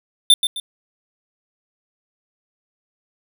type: tone with echo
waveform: square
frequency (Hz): 3567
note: A7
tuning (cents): +23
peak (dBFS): -8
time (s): 0.3-0.34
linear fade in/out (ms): 2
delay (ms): 130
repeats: 2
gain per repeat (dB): -9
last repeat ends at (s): 0.6
effects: none